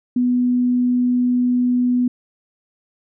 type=tone; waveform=sine; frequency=247.2 Hz; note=B3; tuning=2 cents sharp; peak=-14 dBFS; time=0.16-2.08 s; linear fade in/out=5 ms; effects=none